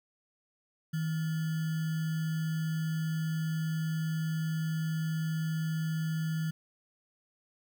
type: tone with sample-and-hold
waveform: sine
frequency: 159.9 Hz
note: D#3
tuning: 48 cents sharp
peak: -29 dBFS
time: 0.93-6.51 s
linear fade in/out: 10 ms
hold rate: 1575 Hz
effects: none

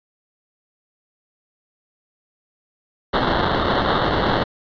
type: noise with sample-and-hold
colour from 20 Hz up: white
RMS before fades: -19 dBFS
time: 3.13-4.44 s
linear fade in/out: 10 ms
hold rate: 2450 Hz
effects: resampled to 11025 Hz

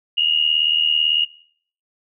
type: tone pair together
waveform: sine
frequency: 2822 / 2900 Hz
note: F7 / F#7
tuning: +17 / -35 cents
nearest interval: unison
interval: 48 cents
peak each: -18 dBFS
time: 0.17-1.25 s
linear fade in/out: 10 ms
effects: noise-tail reverb RT60 0.6 s tail -22 dB re dry

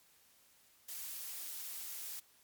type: noise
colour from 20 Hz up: blue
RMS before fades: -44 dBFS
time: 0.88-2.2 s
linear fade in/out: 10 ms
effects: white hiss -67 dBFS RMS until 2.43 s + MP3 96 kbps

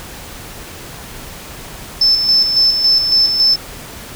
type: tone with tremolo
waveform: sine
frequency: 5274 Hz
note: E8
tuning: in tune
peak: -7 dBFS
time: 2.01-3.56 s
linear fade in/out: 5 ms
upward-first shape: square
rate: 3.6 Hz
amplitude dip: 50%
effects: tanh soft clip ceiling -3 dBFS + pink hiss -32 dBFS RMS until 4.15 s

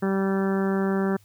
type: harmonic tone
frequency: 193.8 Hz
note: G3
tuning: 20 cents flat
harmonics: 1 / 2 / 3 / 4 / 5 / 6 / 7 / 8 / 9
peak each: -23 / -26 / -35 / -36 / -39 / -39 / -38 / -39 / -40 dBFS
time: 0.02-1.17 s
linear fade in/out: 10 ms
effects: added 102 Hz sine -55 dBFS peak until 1.24 s + white hiss -61 dBFS RMS until 1.24 s

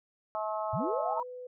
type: harmonic tone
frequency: 215 Hz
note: A3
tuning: 40 cents flat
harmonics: 3 / 4 / 5 / 6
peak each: -34 / -36 / -38 / -40 dBFS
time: 0.35-1.2 s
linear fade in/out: 0 ms
type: linear sweep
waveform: sine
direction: up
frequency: 94.5 to 1000 Hz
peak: -31 dBFS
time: 0.73-1.23 s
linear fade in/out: 5 ms
type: tone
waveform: sine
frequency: 499.4 Hz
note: B4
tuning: 19 cents sharp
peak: -40 dBFS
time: 0.8-1.47 s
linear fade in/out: 5 ms
effects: none

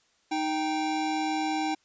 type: tone pair together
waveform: square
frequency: 311.1 / 783.9 Hz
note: D#4 / G5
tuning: 0 / 0 cents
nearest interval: octave + major third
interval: 1600 cents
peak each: -30 / -30 dBFS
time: 0.31-1.75 s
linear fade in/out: 10 ms
effects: white hiss -67 dBFS RMS until 1.84 s + resampled to 16000 Hz

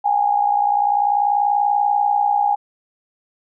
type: tone with amplitude modulation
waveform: sine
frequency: 820 Hz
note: G#5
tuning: 22 cents flat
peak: -11 dBFS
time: 0.04-2.56 s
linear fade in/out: 20 ms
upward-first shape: sine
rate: 60.4 Hz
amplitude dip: 70%
effects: none

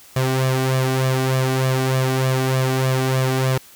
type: tone with flanger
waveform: sawtooth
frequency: 130.81 Hz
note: C3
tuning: in tune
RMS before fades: -19 dBFS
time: 0.16-3.58 s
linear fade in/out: 5 ms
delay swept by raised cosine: 1.7 to 2.7 ms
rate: 3.3 Hz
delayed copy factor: +0.7
effects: white hiss -46 dBFS RMS until 3.75 s

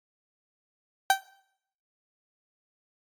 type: tone with exponential decay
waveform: 30% pulse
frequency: 776 Hz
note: G5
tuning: 18 cents flat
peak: -12 dBFS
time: 1.1-1.22 s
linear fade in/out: 2 ms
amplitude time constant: 25 ms
effects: noise-tail reverb RT60 0.7 s tail -20 dB re dry + AAC 64 kbps

